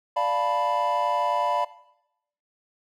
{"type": "chord", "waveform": "triangle", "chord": "B half-diminished seventh", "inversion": "first", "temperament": "equal", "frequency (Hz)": [587.3, 698.5, 880, 987.8], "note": ["D5", "F5", "A5", "B5"], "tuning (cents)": [0, 0, 0, 0], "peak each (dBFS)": [-26, -26, -28, -23], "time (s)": [0.16, 1.65], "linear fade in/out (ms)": 10, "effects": ["noise-tail reverb RT60 0.8 s tail -17 dB re dry"]}